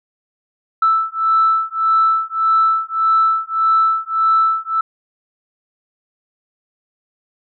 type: beating tone pair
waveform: sine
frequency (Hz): 1318.5 / 1320.2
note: E6 / E6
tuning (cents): 0 / +2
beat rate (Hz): 1.7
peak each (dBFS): -15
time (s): 0.82-4.81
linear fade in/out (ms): 5
effects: tanh soft clip ceiling -5 dBFS